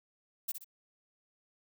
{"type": "noise with echo", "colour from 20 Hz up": "violet", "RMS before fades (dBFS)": -34, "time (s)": [0.48, 0.52], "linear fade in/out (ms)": 10, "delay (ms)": 63, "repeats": 2, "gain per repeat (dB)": -8, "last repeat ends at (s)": 0.646, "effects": []}